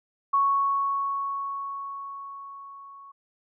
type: tone with level ramp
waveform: sine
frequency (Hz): 1108.7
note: C#6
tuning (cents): 0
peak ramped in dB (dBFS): -18 to -44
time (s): 0.33-3.12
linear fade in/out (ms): 10
effects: none